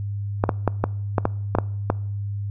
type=clicks; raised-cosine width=1 ms; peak=-4 dBFS; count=9; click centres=0.439 / 0.492 / 0.677 / 0.84 / 1.182 / 1.254 / 1.551 / 1.586 / 1.901 s; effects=noise-tail reverb RT60 0.7 s tail -23 dB re dry + added 101 Hz sine -25 dBFS peak until 2.5 s